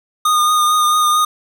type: tone with vibrato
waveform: square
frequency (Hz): 1225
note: D#6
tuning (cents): -27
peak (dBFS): -12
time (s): 0.25-1.25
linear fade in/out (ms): 5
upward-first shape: triangle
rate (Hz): 4.5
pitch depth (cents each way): 23
effects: none